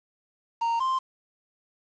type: tone pair in turn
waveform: triangle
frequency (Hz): 926 / 1047.2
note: A#5 / C6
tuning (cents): -12 / +1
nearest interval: major second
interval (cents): 213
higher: second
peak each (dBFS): -21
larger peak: neither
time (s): 0.61-0.8 / 0.8-0.99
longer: neither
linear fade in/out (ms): 10
effects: resampled to 16000 Hz + 8-bit